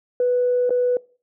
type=tone with dropouts; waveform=sine; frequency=493.9 Hz; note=B4; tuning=in tune; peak=-15 dBFS; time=0.2-0.97 s; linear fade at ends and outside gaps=2 ms; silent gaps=0.695-0.705 s; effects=noise-tail reverb RT60 0.4 s tail -23 dB re dry + tanh soft clip ceiling -11 dBFS